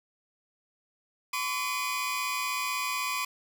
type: tone cluster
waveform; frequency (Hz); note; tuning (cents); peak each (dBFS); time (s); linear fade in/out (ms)
sawtooth; 1022 / 1138 / 2456; C6 / C#6 / D#7; -41 / +45 / -23; -30; 1.33-3.25; 5
effects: none